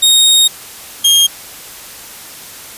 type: tone pair in turn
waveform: sawtooth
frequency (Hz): 3729 / 3232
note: A#7 / G#7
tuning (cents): 0 / -48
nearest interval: major second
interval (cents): 248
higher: first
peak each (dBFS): -3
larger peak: neither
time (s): 0.02-0.48 / 1.04-1.27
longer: first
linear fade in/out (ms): 10
effects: white hiss -32 dBFS RMS until 2.77 s + resampled to 32000 Hz

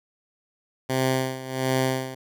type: tone with tremolo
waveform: 10% pulse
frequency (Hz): 130.81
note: C3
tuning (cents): 0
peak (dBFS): -12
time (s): 0.89-2.15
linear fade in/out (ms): 10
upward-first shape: sine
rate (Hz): 1.4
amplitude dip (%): 80
effects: none

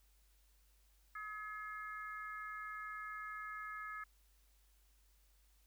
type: harmonic tone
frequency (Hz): 424.4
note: G#4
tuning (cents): +38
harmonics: 3 / 4 / 5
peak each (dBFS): -46 / -48 / -53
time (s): 1.15-4.04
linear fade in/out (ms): 5
effects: added 50 Hz sine -68 dBFS peak until 5.66 s + white hiss -75 dBFS RMS until 5.66 s

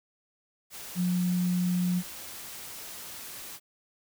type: tone in noise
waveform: sine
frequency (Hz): 179.1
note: F3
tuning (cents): +44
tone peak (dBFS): -24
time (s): 0.95-2.03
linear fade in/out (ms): 50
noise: white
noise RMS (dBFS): -42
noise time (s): 0.7-3.6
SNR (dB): +15
effects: none

